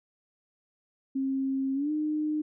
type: tone with pitch glide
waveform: sine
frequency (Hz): 268.3 to 304.7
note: C4 to D#4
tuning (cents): +44 to -36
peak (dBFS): -26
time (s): 1.15-2.42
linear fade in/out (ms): 10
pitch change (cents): +220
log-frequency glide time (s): 1.74-1.91
effects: none